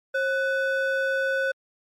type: ring-modulated tone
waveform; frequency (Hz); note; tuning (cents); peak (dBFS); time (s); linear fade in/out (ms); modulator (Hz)
triangle; 1014; B5; +45; -17; 0.14-1.52; 10; 477
effects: MP3 64 kbps